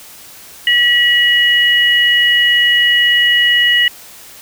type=tone pair together; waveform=sine; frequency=1932 / 2910 Hz; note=B6 / F#7; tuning=-39 / -29 cents; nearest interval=perfect fifth; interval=710 cents; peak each=-11 dBFS; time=0.67-3.88 s; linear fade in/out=2 ms; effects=white hiss -37 dBFS RMS until 4.41 s